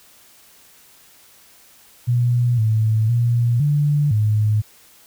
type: tone with pitch steps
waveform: sine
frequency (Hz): 121.3 / 109.9 / 118.9 / 146.5 / 106.8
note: B2 / A2 / A#2 / D3 / G#2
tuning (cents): -31 / -2 / +35 / -4 / +49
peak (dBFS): -14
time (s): 2.07-4.62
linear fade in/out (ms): 20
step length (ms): 510
effects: white hiss -50 dBFS RMS until 5.06 s